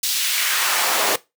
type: noise with high-pass filter sweep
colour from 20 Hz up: pink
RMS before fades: -20 dBFS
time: 0.03-1.16 s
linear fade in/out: 5 ms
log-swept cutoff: 4300 to 450 Hz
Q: 1.1
effects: noise-tail reverb RT60 0.2 s tail -18 dB re dry